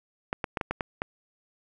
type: clicks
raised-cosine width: 0.5 ms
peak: -13 dBFS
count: 7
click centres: 0.329 / 0.442 / 0.572 / 0.612 / 0.71 / 0.808 / 1.019 s
effects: none